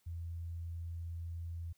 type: tone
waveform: sine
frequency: 84.2 Hz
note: E2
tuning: 37 cents sharp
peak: -39 dBFS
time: 0.06-1.73 s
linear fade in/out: 10 ms
effects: white hiss -75 dBFS RMS until 1.77 s